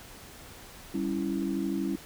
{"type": "chord", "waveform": "sine", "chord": "C# diminished", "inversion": "second", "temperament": "equal", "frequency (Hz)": [196, 277.2, 329.6], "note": ["G3", "C#4", "E4"], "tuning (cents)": [0, 0, 0], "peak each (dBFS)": -32, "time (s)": [0.94, 1.96], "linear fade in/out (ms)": 5, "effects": ["pink hiss -48 dBFS RMS until 2.05 s"]}